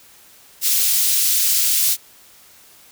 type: high-pass noise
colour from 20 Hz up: white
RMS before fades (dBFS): -17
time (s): 0.61-1.97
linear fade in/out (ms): 50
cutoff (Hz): 3700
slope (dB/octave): 12
effects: white hiss -48 dBFS RMS until 2.91 s